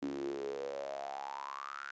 sawtooth tone with high-pass filter sweep, 69.3 Hz, C#2, in tune, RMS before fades -41 dBFS, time 0.02-1.91 s, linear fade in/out 5 ms, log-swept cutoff 280 to 1500 Hz, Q 9.8, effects resampled to 16000 Hz

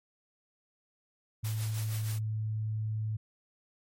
sine tone with pitch glide, 109.3 to 108.67 Hz, A2 to A2, -11 to -21 cents, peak -30 dBFS, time 1.43-3.17 s, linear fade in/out 10 ms, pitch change -10 cents, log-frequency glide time 1.66-2.21 s
white noise with tremolo, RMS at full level -41 dBFS, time 1.44-2.19 s, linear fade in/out 10 ms, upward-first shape triangle, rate 6.4 Hz, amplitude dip 65%
effects MP3 64 kbps

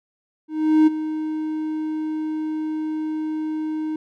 triangle tone with ADSR envelope, 311.1 Hz, D#4, in tune, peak -8 dBFS, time 0.48-3.96 s, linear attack 390 ms, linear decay 17 ms, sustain -13 dB, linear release 3 ms, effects none

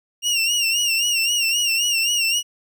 25% pulse tone with vibrato, 2794 Hz, F7, in tune, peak -14 dBFS, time 0.22-2.43 s, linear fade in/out 50 ms, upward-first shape sine, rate 3.8 Hz, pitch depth 79 cents each way, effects none

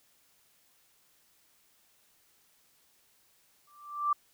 sine tone with exponential growth, 1174.7 Hz, D6, in tune, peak -22 dBFS, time 3.67-4.13 s, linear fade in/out 5 ms, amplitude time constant 100 ms, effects white hiss -67 dBFS RMS until 4.33 s

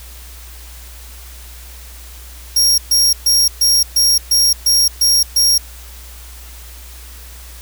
sawtooth tone bursts, 5588 Hz, F8, in tune, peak -7 dBFS, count 9, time 2.56-5.58 s, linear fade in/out 5 ms, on 220 ms, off 130 ms, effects added 60 Hz sine -34 dBFS peak until 7.61 s + white hiss -39 dBFS RMS until 7.61 s

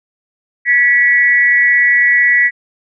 sine tone with amplitude modulation, 1947 Hz, B6, 25 cents flat, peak -4 dBFS, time 0.65-2.51 s, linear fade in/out 50 ms, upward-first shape sine, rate 264 Hz, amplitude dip 75%, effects none

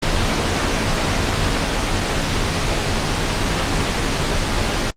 pink noise with comb filter, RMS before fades -18 dBFS, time 0.02-4.91 s, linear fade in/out 10 ms, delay 16 ms, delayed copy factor -0.55, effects low-pass 6000 Hz 12 dB/octave + Opus 24 kbps

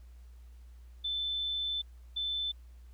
sine tone bursts at uneven times, 3526 Hz, A7, 3 cents sharp, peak -31 dBFS, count 2, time 1.04-1.82 / 2.16-2.52 s, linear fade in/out 10 ms, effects added 60 Hz sine -49 dBFS peak until 2.93 s + pink hiss -70 dBFS RMS until 2.93 s

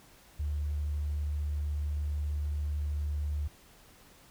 triangle tone with tanh clipping, 73.9 Hz, D2, 11 cents sharp, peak -29 dBFS, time 0.39-3.48 s, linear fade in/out 10 ms, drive 2 dB, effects pink hiss -58 dBFS RMS until 4.3 s

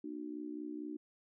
sine tone with amplitude modulation, 301 Hz, D4, 43 cents sharp, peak -36 dBFS, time 0.04-0.97 s, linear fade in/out 5 ms, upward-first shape sine, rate 64.4 Hz, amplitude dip 90%, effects none

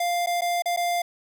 square tone with dropouts, 698.5 Hz, F5, in tune, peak -23 dBFS, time 0-1.02 s, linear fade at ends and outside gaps 5 ms, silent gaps 0.262-0.27 / 0.41-0.418 / 0.622-0.657 / 0.764-0.772 s, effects none

